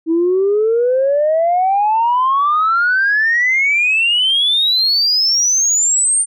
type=exponential sweep; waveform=sine; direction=up; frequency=319.4 to 9050 Hz; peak=-10 dBFS; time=0.06-6.26 s; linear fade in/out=50 ms; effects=tanh soft clip ceiling -7 dBFS

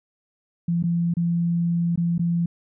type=tone with dropouts; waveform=sine; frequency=170.6 Hz; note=F3; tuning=40 cents flat; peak=-19 dBFS; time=0.68-2.46 s; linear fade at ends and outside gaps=5 ms; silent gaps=0.827-0.837 / 1.139-1.168 / 1.959-1.975 / 2.181-2.193 s; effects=none

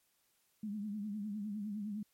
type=tone with vibrato; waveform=sine; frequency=208 Hz; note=G#3; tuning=3 cents sharp; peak=-37 dBFS; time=0.63-2.03 s; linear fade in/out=5 ms; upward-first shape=triangle; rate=9.8 Hz; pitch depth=94 cents each way; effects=white hiss -75 dBFS RMS until 2.13 s + MP3 64 kbps

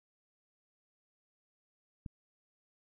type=click; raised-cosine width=5 ms; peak=-29 dBFS; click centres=2.062 s; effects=none

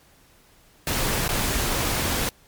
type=noise with dropouts; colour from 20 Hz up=pink; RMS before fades=-24 dBFS; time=0.87-2.29 s; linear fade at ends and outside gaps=1 ms; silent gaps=1.279-1.29 s; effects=pink hiss -56 dBFS RMS until 2.47 s + MP3 96 kbps

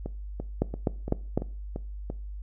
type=two click trains; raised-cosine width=2 ms; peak=-20 / -10 dBFS; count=7 / 4; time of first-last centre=0.06-2.101 / 0.62-1.376 s; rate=2.94 / 3.97 Hz; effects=noise-tail reverb RT60 0.4 s tail -20 dB re dry + added 50 Hz sine -35 dBFS peak until 2.42 s

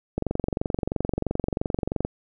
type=click train; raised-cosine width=2 ms; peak=-11 dBFS; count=44; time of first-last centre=0.18-2.05 s; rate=23 Hz; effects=none

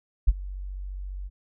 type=tone with ADSR envelope; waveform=sine; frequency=47.34 Hz; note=F#1; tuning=40 cents sharp; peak=-11 dBFS; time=0.27-1.3 s; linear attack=16 ms; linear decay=33 ms; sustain=-21 dB; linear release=36 ms; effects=none

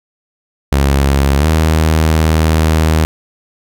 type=tone with pitch glide; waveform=sawtooth; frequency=69.3 to 79.15 Hz; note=C#2 to D#2; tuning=0 to +30 cents; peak=-5 dBFS; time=0.72-3.05 s; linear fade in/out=0 ms; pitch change=+230 cents; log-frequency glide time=1.38-1.46 s; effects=none

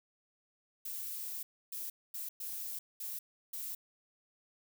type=noise bursts at uneven times; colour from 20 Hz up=violet; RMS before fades=-41 dBFS; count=6; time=0.85-1.43 / 1.72-1.9 / 2.14-2.29 / 2.4-2.79 / 3-3.19 / 3.53-3.75 s; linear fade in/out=5 ms; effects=none

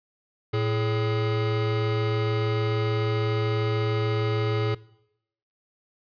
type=tone pair together; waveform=square; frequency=111.85 / 422.3 Hz; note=A2 / G#4; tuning=+29 / +29 cents; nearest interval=octave + major seventh; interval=2300 cents; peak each=-25 / -28 dBFS; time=0.53-4.75 s; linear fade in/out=10 ms; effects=noise-tail reverb RT60 0.8 s tail -21 dB re dry + resampled to 11025 Hz

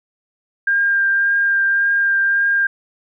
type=tone with vibrato; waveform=sine; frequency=1600 Hz; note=G6; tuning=35 cents sharp; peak=-13 dBFS; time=0.67-2.67 s; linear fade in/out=5 ms; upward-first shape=triangle; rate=1.8 Hz; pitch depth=15 cents each way; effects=none

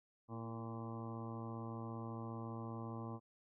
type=harmonic tone with a mistuned harmonic; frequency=114.7 Hz; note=A#2; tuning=28 cents flat; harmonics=1 / 2 / 3 / 4 / 5 / 6 / 7 / 8 / 9 / 10; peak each=-46 / -48 / -52 / -55 / -57 / -60 / -56 / -61 / -54 / -58 dBFS; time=0.28-3.2 s; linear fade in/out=50 ms; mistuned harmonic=3; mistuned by=-40 cents; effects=none

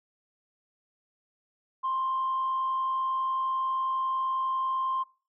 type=tone with frequency modulation; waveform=sine; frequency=1052 Hz; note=C6; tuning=9 cents sharp; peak=-25 dBFS; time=1.83-5.04 s; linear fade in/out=20 ms; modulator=50.2 Hz; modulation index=0.24; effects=noise-tail reverb RT60 0.4 s tail -25 dB re dry + tanh soft clip ceiling -22 dBFS

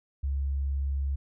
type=tone; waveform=sine; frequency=69 Hz; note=C#2; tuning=7 cents flat; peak=-26 dBFS; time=0.23-1.16 s; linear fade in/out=10 ms; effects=none

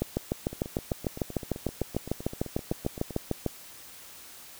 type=two click trains; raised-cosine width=2 ms; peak=-24 / -13 dBFS; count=21 / 24; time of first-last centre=0.53-3.107 / 0.02-3.463 s; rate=7.76 / 6.68 Hz; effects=white hiss -48 dBFS RMS until 4.59 s

